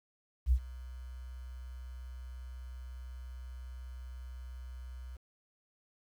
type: tone with ADSR envelope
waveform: sine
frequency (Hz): 62.8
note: B1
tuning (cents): +30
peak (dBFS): -20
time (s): 0.46-5.17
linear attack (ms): 59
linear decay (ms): 69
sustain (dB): -22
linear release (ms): 14
effects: tanh soft clip ceiling -18 dBFS + 10-bit

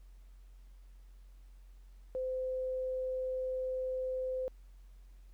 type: tone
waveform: sine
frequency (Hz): 515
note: C5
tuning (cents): -28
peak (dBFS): -33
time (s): 2.15-4.48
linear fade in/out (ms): 0
effects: added 45 Hz sine -52 dBFS peak until 5.33 s + pink hiss -73 dBFS RMS until 5.33 s

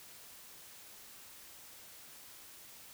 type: silence
effects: white hiss -54 dBFS RMS until 2.93 s

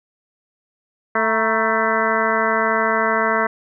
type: harmonic tone with a mistuned harmonic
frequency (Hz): 221.7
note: A3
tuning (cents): +13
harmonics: 1 / 2 / 3 / 4 / 5 / 6 / 7 / 8 / 9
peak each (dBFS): -27 / -24 / -23 / -25 / -23 / -24 / -24 / -27 / -26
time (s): 1.15-3.47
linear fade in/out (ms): 5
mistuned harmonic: 4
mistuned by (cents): +95
effects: none

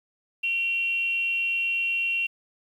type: tone with frequency modulation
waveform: sine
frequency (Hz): 2744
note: F7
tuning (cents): -31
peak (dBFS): -23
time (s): 0.43-2.27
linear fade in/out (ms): 10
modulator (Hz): 375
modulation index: 0.23
effects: 9-bit

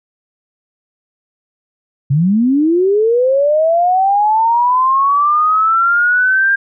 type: linear sweep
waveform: sine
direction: up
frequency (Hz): 130 to 1607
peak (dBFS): -9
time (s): 2.1-6.56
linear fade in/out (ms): 10
effects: none

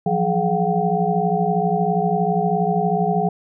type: tone cluster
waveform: sine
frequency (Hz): 169.3 / 181.8 / 421.7 / 711 / 768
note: E3 / F#3 / G#4 / F5 / G5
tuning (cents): +46 / -30 / +26 / +31 / -36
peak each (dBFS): -23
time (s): 0.06-3.29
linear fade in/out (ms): 5
effects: none

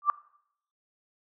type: tone with exponential growth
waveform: sine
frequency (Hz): 1174.7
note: D6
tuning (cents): 0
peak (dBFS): -14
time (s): 0.02-0.1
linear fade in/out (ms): 1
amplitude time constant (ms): 16
effects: noise-tail reverb RT60 0.7 s tail -21 dB re dry

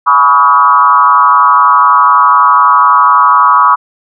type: tone with frequency modulation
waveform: sine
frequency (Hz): 1128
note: C#6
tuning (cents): +30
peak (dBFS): -3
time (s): 0.06-3.76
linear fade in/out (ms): 20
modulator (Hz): 140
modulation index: 1.3
effects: none

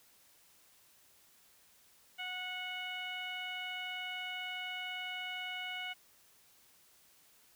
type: tone with low-pass filter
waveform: 15% pulse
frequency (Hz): 734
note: F#5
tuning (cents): -14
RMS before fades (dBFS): -41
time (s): 2.18-5.94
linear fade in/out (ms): 20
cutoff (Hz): 2700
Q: 4.9
effects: white hiss -65 dBFS RMS until 7.55 s

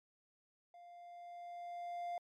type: tone with level ramp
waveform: triangle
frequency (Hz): 698.5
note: F5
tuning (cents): 0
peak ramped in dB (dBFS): -53 to -36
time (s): 0.74-2.18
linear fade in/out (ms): 2
effects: MP3 96 kbps

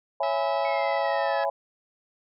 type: chord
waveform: sine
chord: C# minor seventh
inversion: none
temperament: just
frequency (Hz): 554.4 / 665.2 / 831.5 / 997.9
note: C#5 / E5 / G#5 / B5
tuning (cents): 0 / +16 / +2 / +18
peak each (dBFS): -28 / -28 / -28 / -33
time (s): 0.2-1.5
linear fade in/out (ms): 5
type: harmonic tone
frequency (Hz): 650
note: E5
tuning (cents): -24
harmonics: 2 / 3 / 4 / 5 / 6 / 7 / 8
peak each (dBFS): -37 / -41 / -43 / -45 / -47 / -48 / -49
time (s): 0.23-1.44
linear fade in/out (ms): 2
type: exponential sweep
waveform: sine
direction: down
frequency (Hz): 2217 to 1673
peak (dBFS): -34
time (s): 0.65-1.45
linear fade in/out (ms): 0
effects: none

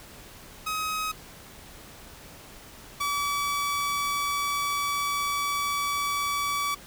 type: tone pair in turn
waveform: sawtooth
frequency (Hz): 1267 / 1146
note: D#6 / D6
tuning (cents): +31 / -43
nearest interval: major second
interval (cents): 174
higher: first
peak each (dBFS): -24 / -22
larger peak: second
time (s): 0.66-1.12 / 3-6.75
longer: second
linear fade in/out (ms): 10
effects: pink hiss -47 dBFS RMS until 6.86 s

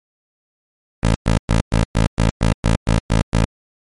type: tone bursts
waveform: 15% pulse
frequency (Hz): 55.2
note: A1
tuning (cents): +6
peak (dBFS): -6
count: 11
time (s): 1.03-3.45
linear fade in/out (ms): 5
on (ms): 120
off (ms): 110
effects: MP3 48 kbps

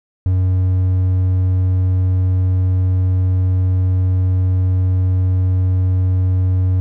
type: tone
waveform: triangle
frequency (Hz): 92.5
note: F#2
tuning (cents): 0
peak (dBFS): -10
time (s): 0.26-6.8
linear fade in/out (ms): 0
effects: none

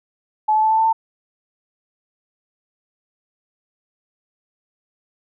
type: tone with pitch steps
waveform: sine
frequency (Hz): 859 / 866.5 / 874 / 881.6 / 889.3 / 897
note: A5 / A5 / A5 / A5 / A5 / A5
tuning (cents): -42 / -27 / -12 / +3 / +18 / +33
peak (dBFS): -13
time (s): 0.48-0.93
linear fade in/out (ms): 10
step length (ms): 75
effects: none

